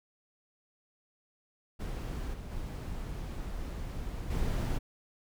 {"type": "noise with level steps", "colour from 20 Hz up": "brown", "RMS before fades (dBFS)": [-36, -41, -38, -31], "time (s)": [1.79, 4.79], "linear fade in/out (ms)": 20, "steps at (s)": [2.33, 2.51, 4.3], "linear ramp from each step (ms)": 10, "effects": []}